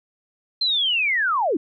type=linear sweep; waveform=sine; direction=down; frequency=4175 to 260.8 Hz; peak=-18 dBFS; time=0.61-1.57 s; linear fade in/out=5 ms; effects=none